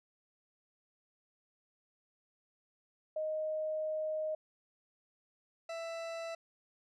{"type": "tone pair in turn", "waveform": ["sine", "40% pulse"], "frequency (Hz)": [622.3, 662.7], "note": ["D#5", "E5"], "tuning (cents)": [0, 9], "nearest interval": "minor second", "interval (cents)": 109, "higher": "second", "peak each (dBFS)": [-33, -38], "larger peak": "first", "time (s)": [[3.16, 4.35], [5.69, 6.35]], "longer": "first", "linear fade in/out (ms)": 5, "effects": ["low-pass 6000 Hz 12 dB/octave"]}